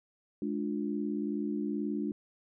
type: chord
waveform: sine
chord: D diminished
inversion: second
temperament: just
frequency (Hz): 211.4 / 293.7 / 352.4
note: Ab3 / D4 / F4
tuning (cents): +31 / 0 / +16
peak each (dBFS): -34 / -34 / -38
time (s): 0.42-2.12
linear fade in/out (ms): 2
effects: none